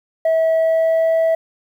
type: tone with pitch glide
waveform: sine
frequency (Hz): 648 to 652.5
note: E5 to E5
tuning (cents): -30 to -18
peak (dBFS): -10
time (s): 0.25-1.35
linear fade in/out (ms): 5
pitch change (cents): +12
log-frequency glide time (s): 0.54-1.14
effects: tanh soft clip ceiling -12 dBFS + 8-bit